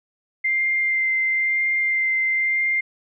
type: tone with vibrato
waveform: sine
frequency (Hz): 2093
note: C7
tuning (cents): 0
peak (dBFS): -18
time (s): 0.44-2.81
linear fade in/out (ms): 10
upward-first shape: sine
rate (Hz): 1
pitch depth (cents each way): 11
effects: none